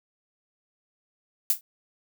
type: noise with exponential decay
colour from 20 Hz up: violet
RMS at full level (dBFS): -17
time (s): 1.5-1.61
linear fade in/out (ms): 2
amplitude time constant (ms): 23
effects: none